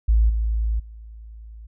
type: tone with level steps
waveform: sine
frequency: 55 Hz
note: A1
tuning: in tune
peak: -13 / -19 / -37 dBFS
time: 0.08-1.67 s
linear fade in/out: 10 ms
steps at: 0.29 / 0.79 s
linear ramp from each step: 10 ms
effects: none